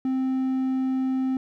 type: tone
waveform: triangle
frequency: 261.6 Hz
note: C4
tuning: in tune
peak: -20 dBFS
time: 0.05-1.37 s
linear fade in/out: 2 ms
effects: none